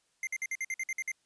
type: tone bursts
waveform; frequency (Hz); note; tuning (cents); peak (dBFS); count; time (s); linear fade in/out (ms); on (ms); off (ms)
square; 2093; C7; 0; -32; 10; 0.23-1.117; 2; 41; 53
effects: white hiss -73 dBFS RMS until 1.25 s + resampled to 22050 Hz